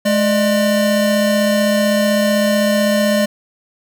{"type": "tone pair together", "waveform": "square", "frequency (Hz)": [211.6, 599], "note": ["G#3", "D5"], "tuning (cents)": [33, 34], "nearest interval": "octave + tritone", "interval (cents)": 1801, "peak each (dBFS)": -16, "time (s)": [0.05, 3.26], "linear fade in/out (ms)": 10, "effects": []}